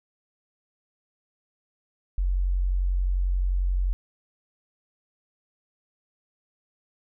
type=tone; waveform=sine; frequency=45.67 Hz; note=F#1; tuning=22 cents flat; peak=-21 dBFS; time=2.18-3.93 s; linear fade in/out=0 ms; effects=none